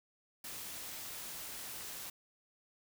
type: noise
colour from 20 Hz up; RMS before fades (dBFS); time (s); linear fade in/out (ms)
white; -45; 0.44-2.1; 5
effects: none